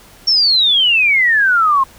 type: exponential sweep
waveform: sine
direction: down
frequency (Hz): 5550 to 1046.5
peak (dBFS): -9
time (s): 0.27-1.84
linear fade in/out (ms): 10
effects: pink hiss -43 dBFS RMS until 1.98 s